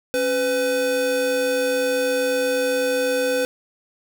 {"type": "tone pair together", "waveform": "square", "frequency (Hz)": [274.1, 503], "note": ["C#4", "B4"], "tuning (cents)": [-19, 32], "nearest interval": "major seventh", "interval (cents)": 1051, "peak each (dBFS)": [-29, -20], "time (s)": [0.14, 3.45], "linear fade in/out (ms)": 0, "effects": []}